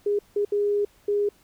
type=tone bursts at uneven times; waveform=sine; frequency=410 Hz; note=G#4; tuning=22 cents flat; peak=-20 dBFS; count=4; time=0.06-0.19 / 0.36-0.45 / 0.52-0.85 / 1.08-1.29 s; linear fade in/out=5 ms; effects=pink hiss -59 dBFS RMS until 1.43 s